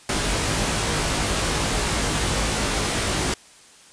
pink noise with comb filter, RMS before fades -23 dBFS, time 0.09-3.34 s, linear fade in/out 2 ms, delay 19 ms, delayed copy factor +0.95, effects white hiss -49 dBFS RMS until 3.92 s + resampled to 22050 Hz

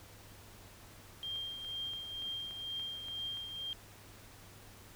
sine tone with tremolo, 3194 Hz, G7, 32 cents sharp, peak -36 dBFS, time 1.23-3.73 s, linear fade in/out 0 ms, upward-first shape triangle, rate 2.1 Hz, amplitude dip 55%
click train, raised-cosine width 0.3 ms, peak -37 dBFS, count 8, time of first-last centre 1.36-3.371 s, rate 3.48 Hz
effects added 100 Hz sine -59 dBFS peak until 4.95 s + pink hiss -56 dBFS RMS until 4.95 s

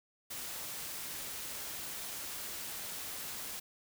white noise, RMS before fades -42 dBFS, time 0.3-3.6 s, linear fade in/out 10 ms, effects none

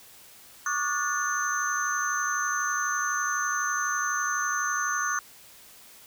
sine tone cluster, 1128 / 1200 / 1452 / 1760 / 6240 Hz, C#6 / D6 / F#6 / A6 / G8, +30 / +37 / -33 / 0 / -9 cents, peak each -32 / -32 / -29 / -36 / -32 dBFS, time 0.66-5.19 s, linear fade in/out 2 ms, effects white hiss -51 dBFS RMS until 6.06 s

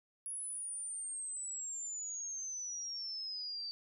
sine exponential sweep, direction down, 10510 to 4609 Hz, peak -39 dBFS, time 0.26-3.71 s, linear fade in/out 0 ms, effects none

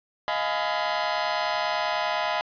sawtooth chord, F half-diminished seventh, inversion third, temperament just, 628.6 / 698.5 / 838.1 / 1005.8 Hz, Eb5 / F5 / Ab5 / Cb6, +18 / 0 / +16 / +31 cents, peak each -26 dBFS, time 0.28-2.41 s, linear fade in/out 0 ms, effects resampled to 11025 Hz + 7-bit

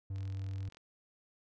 triangle tone, 96.9 Hz, G2, 20 cents flat, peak -34 dBFS, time 0.1-0.69 s, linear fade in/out 5 ms
click train, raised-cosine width 0.2 ms, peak -39 dBFS, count 27, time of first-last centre 0.16-0.77 s, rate 42.6 Hz
effects none

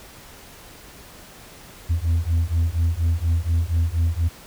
sine beating tone pair, 81.4 / 85.6 Hz, E2 / F2, -21 / -34 cents, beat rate 4.2 Hz, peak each -19 / -19 dBFS, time 1.89-4.29 s, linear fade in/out 20 ms, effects tanh soft clip ceiling -15 dBFS + pink hiss -44 dBFS RMS until 4.46 s

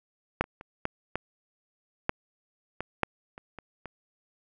clicks, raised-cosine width 0.5 ms, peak -8 / -28 / -28 / -13 / -14 / -9 / -17 / -8 / -28 / -26 / -24 dBFS, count 11, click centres 0.41 / 0.441 / 0.611 / 0.854 / 1.156 / 2.094 / 2.806 / 3.033 / 3.379 / 3.587 / 3.857 s, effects none

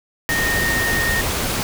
sine tone in noise, 1847 Hz, A#6, 16 cents flat, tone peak -19 dBFS, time 0.29-1.21 s, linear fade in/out 0 ms, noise pink, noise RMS -22 dBFS, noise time 0.29-1.63 s, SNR 0 dB, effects none

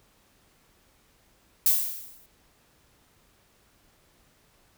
violet noise with exponential decay, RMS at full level -18 dBFS, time 1.66-2.26 s, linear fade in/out 2 ms, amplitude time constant 130 ms, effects pink hiss -63 dBFS RMS until 4.77 s

